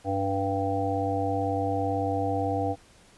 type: harmonic tone with a mistuned harmonic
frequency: 98 Hz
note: G2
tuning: in tune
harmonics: 1 / 3 / 5 / 7 / 8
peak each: -31 / -31 / -31 / -31 / -31 dBFS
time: 0.04-2.76 s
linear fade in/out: 50 ms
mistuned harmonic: 3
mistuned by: -20 cents
effects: pink hiss -56 dBFS RMS until 3.17 s + resampled to 24000 Hz